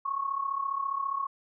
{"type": "tone with amplitude modulation", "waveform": "sine", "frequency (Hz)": 1100, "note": "C#6", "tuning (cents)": -14, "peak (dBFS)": -25, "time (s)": [0.05, 1.27], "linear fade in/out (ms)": 10, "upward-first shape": "sine", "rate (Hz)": 34.8, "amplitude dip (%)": 75, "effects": []}